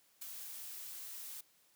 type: noise with ADSR envelope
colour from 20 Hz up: blue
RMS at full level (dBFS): -44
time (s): 0.21-1.41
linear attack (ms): 11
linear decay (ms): 13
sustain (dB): -3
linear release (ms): 6
effects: white hiss -70 dBFS RMS until 1.75 s + high-pass 80 Hz 12 dB/octave